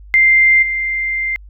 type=tone with level steps; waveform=sine; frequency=2093 Hz; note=C7; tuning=in tune; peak=-7 / -16 dBFS; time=0.14-1.36 s; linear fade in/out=0 ms; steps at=0.62 s; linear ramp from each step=10 ms; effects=added 50 Hz sine -35 dBFS peak until 1.49 s